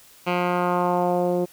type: tone with low-pass filter sweep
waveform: 10% pulse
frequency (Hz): 177.7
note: F3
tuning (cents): +30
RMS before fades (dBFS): -22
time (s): 0.26-1.46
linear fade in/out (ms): 20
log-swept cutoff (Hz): 2600 to 420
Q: 1.8
effects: white hiss -51 dBFS RMS until 1.52 s